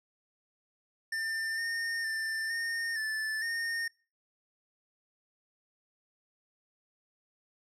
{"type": "tone with pitch steps", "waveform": "square", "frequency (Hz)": [1794, 1830, 1784, 1833, 1752, 1836], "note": ["A6", "A#6", "A6", "A#6", "A6", "A#6"], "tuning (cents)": [33, -32, 23, -30, -8, -27], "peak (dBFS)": -32, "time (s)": [1.12, 3.88], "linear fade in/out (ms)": 5, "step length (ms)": 460, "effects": ["noise-tail reverb RT60 0.4 s tail -26 dB re dry", "low-pass 10000 Hz 12 dB/octave"]}